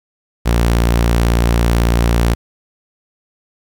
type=tone; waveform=sawtooth; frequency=58.1 Hz; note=A#1; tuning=5 cents flat; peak=-7 dBFS; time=0.45-2.35 s; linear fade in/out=20 ms; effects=8-bit